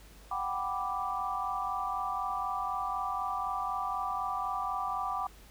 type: chord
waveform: sine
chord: G major seventh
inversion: third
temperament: equal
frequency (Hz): 740 / 784 / 987.8 / 1174.7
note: F#5 / G5 / B5 / D6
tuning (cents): 0 / 0 / 0 / 0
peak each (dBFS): -38 / -37 / -38 / -34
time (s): 0.31-5.27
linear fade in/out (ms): 5
effects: added 50 Hz sine -53 dBFS peak until 5.5 s + pink hiss -57 dBFS RMS until 5.5 s